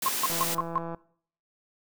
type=high-pass noise; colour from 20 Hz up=white; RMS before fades=-30 dBFS; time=0.02-0.55 s; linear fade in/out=5 ms; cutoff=160 Hz; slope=96 dB/octave
type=tone bursts; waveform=sine; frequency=1063 Hz; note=C6; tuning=27 cents sharp; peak=-22 dBFS; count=5; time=0.06-0.78 s; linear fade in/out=0 ms; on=24 ms; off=150 ms
type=click train; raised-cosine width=1 ms; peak=-23 dBFS; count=109; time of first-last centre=0.3-0.947 s; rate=167 Hz
effects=noise-tail reverb RT60 0.6 s tail -22 dB re dry